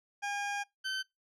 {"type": "tone pair in turn", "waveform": "20% pulse", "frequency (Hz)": [811, 1537.6], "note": ["G#5", "G6"], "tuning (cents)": [-41, -34], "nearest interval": "major seventh", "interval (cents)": 1107, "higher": "second", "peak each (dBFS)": -28, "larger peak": "neither", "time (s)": [[0.22, 0.64], [0.84, 1.03]], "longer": "first", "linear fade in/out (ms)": 20, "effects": ["noise-tail reverb RT60 0.2 s tail -25 dB re dry", "low-pass 7000 Hz 12 dB/octave"]}